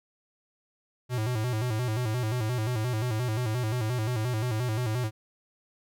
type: tone with vibrato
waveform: square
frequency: 116.54 Hz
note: A#2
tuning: in tune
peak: -27 dBFS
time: 1.09-5.11 s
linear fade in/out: 50 ms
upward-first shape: square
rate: 5.7 Hz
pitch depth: 120 cents each way
effects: none